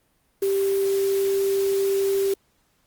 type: tone in noise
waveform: sine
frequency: 392 Hz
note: G4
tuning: in tune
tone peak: -19 dBFS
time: 0.42-2.34 s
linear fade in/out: 5 ms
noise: white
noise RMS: -36 dBFS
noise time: 0.42-2.34 s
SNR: +14 dB
effects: pink hiss -66 dBFS RMS until 2.86 s + Opus 32 kbps